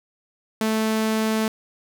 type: tone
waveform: sawtooth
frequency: 219.4 Hz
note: A3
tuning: 5 cents flat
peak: -16 dBFS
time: 0.61-1.48 s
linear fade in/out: 2 ms
effects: none